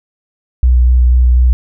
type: tone with vibrato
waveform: sine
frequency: 61.74 Hz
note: B1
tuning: in tune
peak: -5 dBFS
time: 0.63-1.53 s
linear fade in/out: 0 ms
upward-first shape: square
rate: 4.1 Hz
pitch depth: 13 cents each way
effects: none